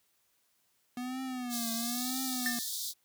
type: tone with vibrato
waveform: square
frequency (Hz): 244.8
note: B3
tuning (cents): -15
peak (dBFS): -36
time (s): 0.97-2.59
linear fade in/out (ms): 2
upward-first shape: triangle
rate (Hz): 1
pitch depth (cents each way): 130
type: high-pass noise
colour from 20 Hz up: pink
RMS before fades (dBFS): -37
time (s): 1.49-2.94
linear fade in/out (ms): 50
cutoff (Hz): 3500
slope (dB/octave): 96
type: tone with exponential decay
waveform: square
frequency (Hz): 1786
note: A6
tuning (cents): +25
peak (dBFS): -28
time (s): 2.46-2.69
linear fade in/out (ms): 1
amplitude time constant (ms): 50
effects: white hiss -73 dBFS RMS until 3.04 s + high-pass 60 Hz 12 dB/octave